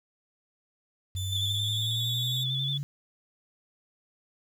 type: exponential sweep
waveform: sine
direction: up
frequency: 92.5 to 143.1 Hz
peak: -30 dBFS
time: 1.15-2.83 s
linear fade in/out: 0 ms
type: tone with pitch glide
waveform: sawtooth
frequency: 3520 to 3773 Hz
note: A7 to A#7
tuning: 0 to +20 cents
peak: -33 dBFS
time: 1.16-2.44 s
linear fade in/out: 10 ms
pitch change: +120 cents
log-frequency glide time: 1.39-2.02 s
type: tone with vibrato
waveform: sine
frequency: 3485 Hz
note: A7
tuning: 17 cents flat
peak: -29 dBFS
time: 1.32-2.78 s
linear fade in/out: 10 ms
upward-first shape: square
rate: 11 Hz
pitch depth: 32 cents each way
effects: 9-bit